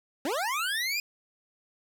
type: linear sweep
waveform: 25% pulse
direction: up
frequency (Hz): 247.4 to 2489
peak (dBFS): -24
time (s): 0.25-1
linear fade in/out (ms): 2
effects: none